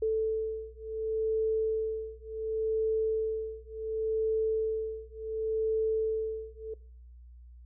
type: beating tone pair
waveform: sine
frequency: 440 / 440.69 Hz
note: A4 / A4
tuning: 0 / +3 cents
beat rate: 0.69 Hz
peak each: -31 dBFS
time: 0.02-6.74 s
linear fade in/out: 5 ms
effects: noise-tail reverb RT60 0.6 s tail -23 dB re dry + added 60 Hz sine -48 dBFS peak until 7.65 s